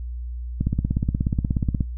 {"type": "click train", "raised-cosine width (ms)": 5, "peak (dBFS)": -9, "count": 21, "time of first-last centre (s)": [0.61, 1.808], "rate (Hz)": 16.7, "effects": ["noise-tail reverb RT60 0.1 s tail -18 dB re dry", "added 60 Hz sine -28 dBFS peak until 1.97 s"]}